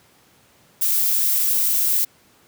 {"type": "noise", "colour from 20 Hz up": "violet", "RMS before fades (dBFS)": -19, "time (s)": [0.81, 2.05], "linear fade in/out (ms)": 10, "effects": ["pink hiss -55 dBFS RMS until 2.47 s", "high-pass 100 Hz 12 dB/octave"]}